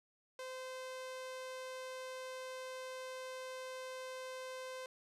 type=tone; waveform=sawtooth; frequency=516 Hz; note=C5; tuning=24 cents flat; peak=-40 dBFS; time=0.39-4.86 s; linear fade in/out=2 ms; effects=low-pass 10000 Hz 12 dB/octave